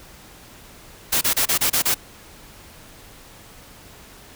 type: noise bursts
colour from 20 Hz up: white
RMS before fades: -19 dBFS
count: 7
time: 1.12-1.945 s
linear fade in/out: 10 ms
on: 93 ms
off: 29 ms
effects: pink hiss -45 dBFS RMS until 4.35 s